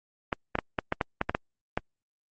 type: clicks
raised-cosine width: 0.5 ms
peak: -10 dBFS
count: 10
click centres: 0.328 / 0.554 / 0.588 / 0.788 / 0.924 / 1.012 / 1.214 / 1.295 / 1.349 / 1.775 s
effects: Opus 24 kbps